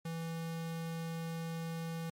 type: tone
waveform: square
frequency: 164.81 Hz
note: E3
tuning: in tune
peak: -38 dBFS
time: 0.05-2.1 s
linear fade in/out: 5 ms
effects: MP3 64 kbps